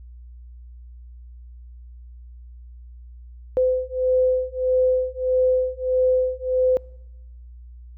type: beating tone pair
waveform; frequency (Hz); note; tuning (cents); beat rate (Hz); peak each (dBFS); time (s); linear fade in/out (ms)
sine; 510 / 511.6; C5 / C5; -44 / -39; 1.6; -21; 3.57-6.77; 0
effects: noise-tail reverb RT60 0.9 s tail -25 dB re dry + added 60 Hz sine -39 dBFS peak until 7.97 s